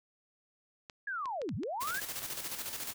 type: clicks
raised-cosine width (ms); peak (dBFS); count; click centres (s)
0.2; -28; 9; 0.898 / 1.257 / 1.417 / 1.491 / 1.634 / 1.833 / 1.909 / 2.019 / 2.22
type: linear two-way sweep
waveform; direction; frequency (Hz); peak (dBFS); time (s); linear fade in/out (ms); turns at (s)
sine; down then up; 1698 to 82.9 to 1698; -34; 1.07-2; 5; 1.55
type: noise with tremolo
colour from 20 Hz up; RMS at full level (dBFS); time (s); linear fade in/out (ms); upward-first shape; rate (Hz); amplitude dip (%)
white; -38; 1.8-2.94; 20; square; 14; 50
effects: none